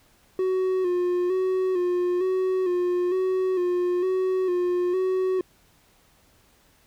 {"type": "tone with vibrato", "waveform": "triangle", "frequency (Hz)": 365, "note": "F#4", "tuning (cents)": -24, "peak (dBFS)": -19, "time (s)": [0.39, 5.41], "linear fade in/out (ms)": 2, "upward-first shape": "square", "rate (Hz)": 1.1, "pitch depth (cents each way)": 41, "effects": ["pink hiss -60 dBFS RMS until 6.86 s"]}